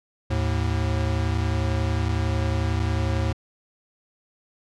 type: tone pair together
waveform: square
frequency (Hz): 76.9 / 107.94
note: D#2 / A2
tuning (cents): -20 / -33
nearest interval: tritone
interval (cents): 587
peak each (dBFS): -25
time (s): 0.3-3.33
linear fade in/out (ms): 10
effects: low-pass 6000 Hz 12 dB/octave